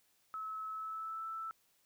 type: tone with pitch glide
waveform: sine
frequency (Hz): 1295 to 1322.2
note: E6 to E6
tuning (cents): -31 to +5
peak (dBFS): -39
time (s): 0.34-1.51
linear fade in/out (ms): 0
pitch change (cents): +36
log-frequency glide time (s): 0.7-1.26
effects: white hiss -73 dBFS RMS until 1.85 s